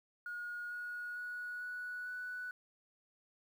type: tone with pitch steps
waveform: sine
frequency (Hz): 1440 / 1450.9 / 1461.8 / 1472.8 / 1483.9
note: F#6 / F#6 / F#6 / F#6 / F#6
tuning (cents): -47 / -34 / -21 / -8 / +5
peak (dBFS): -39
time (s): 0.26-2.51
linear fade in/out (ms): 2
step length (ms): 450
effects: tanh soft clip ceiling -36 dBFS + 11-bit